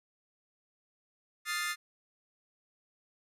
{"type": "chord", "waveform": "sawtooth", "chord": "F dominant seventh", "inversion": "third", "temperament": "equal", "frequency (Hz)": [1244.5, 1396.9, 1760, 2093], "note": ["Eb6", "F6", "A6", "C7"], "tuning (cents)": [0, 0, 0, 0], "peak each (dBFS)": [-35, -37, -33, -33], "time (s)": [1.45, 1.76], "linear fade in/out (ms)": 50, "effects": ["resampled to 32000 Hz"]}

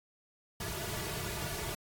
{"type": "noise with comb filter", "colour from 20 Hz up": "pink", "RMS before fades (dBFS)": -38, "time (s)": [0.6, 1.75], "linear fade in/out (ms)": 5, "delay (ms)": 3.8, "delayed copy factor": -0.95, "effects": ["AAC 64 kbps"]}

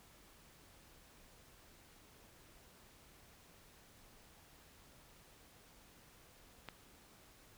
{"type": "click", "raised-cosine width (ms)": 0.3, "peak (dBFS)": -29, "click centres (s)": 6.687, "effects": ["pink hiss -63 dBFS RMS until 7.57 s"]}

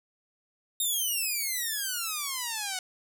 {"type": "exponential sweep", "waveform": "5% pulse", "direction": "down", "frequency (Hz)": [3738, 729], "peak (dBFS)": -19, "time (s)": [0.8, 2.79], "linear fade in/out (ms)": 2, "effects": []}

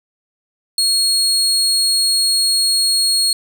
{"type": "tone", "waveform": "30% pulse", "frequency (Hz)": 4300, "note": "C8", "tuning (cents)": 47, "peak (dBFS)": -10, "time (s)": [0.78, 3.33], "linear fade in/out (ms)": 2, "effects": []}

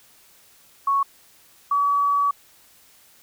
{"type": "tone pair in turn", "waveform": "sine", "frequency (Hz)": [1108.7, 1139.2], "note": ["C#6", "C#6"], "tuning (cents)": [0, 47], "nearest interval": "unison", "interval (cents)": 47, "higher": "second", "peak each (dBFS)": -17, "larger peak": "neither", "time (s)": [[0.87, 1.03], [1.71, 2.31]], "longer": "second", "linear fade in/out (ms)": 5, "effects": ["white hiss -54 dBFS RMS until 3.22 s"]}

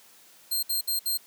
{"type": "tone bursts", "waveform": "10% pulse", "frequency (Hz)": 4186, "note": "C8", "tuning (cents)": 0, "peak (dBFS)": -18, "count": 4, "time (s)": [0.51, 1.176], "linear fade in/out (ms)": 10, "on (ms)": 120, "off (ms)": 62, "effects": ["white hiss -55 dBFS RMS until 1.26 s", "high-pass 150 Hz 12 dB/octave"]}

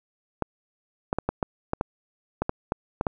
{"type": "clicks", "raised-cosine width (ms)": 1, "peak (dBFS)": -10, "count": 12, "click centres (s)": [0.423, 1.129, 1.186, 1.29, 1.428, 1.734, 1.811, 2.42, 2.494, 2.721, 3.011, 3.068], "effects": []}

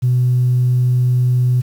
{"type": "tone", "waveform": "sine", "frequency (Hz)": 124.9, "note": "B2", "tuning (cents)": 20, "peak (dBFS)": -10, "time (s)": [0.02, 1.62], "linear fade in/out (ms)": 20, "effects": ["tanh soft clip ceiling -7 dBFS", "7-bit"]}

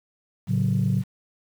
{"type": "chord", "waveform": "sine", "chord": "F# minor", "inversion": "first", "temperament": "just", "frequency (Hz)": [111, 138.75, 185], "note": ["A2", "C#3", "F#3"], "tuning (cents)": [16, 2, 0], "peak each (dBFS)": -23, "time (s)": [0.47, 1.04], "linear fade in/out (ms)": 50, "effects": ["tanh soft clip ceiling -13 dBFS", "8-bit"]}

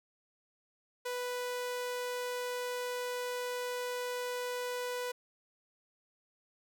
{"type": "tone", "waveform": "sawtooth", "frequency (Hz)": 493.9, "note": "B4", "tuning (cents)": 0, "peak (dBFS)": -31, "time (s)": [1.05, 5.12], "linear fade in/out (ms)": 10, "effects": []}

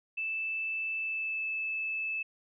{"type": "tone with pitch glide", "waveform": "sine", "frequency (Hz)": [2637, 2619], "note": ["E7", "E7"], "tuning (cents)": [0, -12], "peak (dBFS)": -31, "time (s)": [0.17, 2.23], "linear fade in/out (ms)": 10, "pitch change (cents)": -12, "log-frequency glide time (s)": [0.98, 1.46], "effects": []}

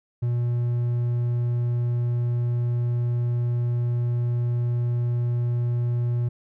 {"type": "tone", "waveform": "triangle", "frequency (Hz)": 120.3, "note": "B2", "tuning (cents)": -45, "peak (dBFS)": -19, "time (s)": [0.22, 6.29], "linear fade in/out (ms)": 10, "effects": []}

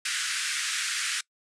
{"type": "band-pass noise", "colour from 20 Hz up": "pink", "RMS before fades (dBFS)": -30, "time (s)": [0.05, 1.21], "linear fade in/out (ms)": 5, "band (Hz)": [1400, 9800], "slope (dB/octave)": 48, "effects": ["noise-tail reverb RT60 0.1 s tail -23 dB re dry"]}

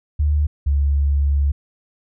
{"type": "tone pair in turn", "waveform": "sine", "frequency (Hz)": [74.2, 70.82], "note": ["D2", "C#2"], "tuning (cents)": [18, 38], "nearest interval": "minor second", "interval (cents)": 80, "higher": "first", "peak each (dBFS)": -14, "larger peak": "neither", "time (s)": [[0.19, 0.47], [0.66, 1.52]], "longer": "second", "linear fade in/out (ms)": 10, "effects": []}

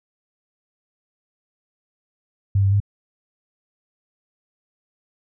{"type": "tone with pitch steps", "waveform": "sine", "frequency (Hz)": [98.8, 97.9, 101.2], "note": ["G2", "G2", "G#2"], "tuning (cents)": [14, -2, -44], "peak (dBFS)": -14, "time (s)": [2.55, 2.802], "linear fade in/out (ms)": 5, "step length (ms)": 84, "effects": []}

